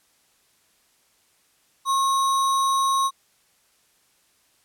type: tone with sample-and-hold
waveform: sine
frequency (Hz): 1084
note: C#6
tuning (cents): -39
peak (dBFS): -18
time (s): 1.85-3.11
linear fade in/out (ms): 50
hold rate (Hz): 4900
effects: white hiss -63 dBFS RMS until 4.64 s + low-pass 12000 Hz 12 dB/octave